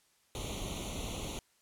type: noise with comb filter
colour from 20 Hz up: pink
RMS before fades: -39 dBFS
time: 0.35-1.39 s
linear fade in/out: 0 ms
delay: 0.3 ms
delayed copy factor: +0.95
effects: white hiss -70 dBFS RMS until 1.61 s + low-pass 11000 Hz 12 dB/octave